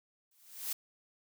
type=noise with exponential growth; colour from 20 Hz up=blue; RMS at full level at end=-33 dBFS; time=0.31-0.73 s; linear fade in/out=5 ms; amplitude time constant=91 ms; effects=none